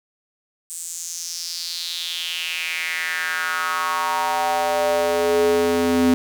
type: tone with high-pass filter sweep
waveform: square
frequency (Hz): 85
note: F2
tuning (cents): -46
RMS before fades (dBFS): -22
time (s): 0.7-6.14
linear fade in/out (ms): 0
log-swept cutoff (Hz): 8300 to 270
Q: 4.3
effects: none